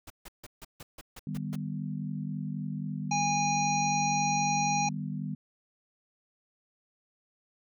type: noise bursts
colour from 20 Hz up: pink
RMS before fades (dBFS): -45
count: 9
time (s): 0.07-1.558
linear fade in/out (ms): 5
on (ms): 32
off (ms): 150
type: chord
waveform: sine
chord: Eb augmented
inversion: none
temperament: equal with one note detuned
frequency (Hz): 152.19 / 196 / 246.9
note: Eb3 / G3 / B3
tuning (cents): -38 / 0 / 0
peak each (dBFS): -35 / -36 / -39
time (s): 1.27-5.35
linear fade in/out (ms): 2
type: harmonic tone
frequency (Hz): 820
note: G#5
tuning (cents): -22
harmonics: 1 / 3 / 5 / 7 / 8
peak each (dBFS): -27 / -34 / -40 / -35 / -40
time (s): 3.11-4.89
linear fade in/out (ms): 5
effects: none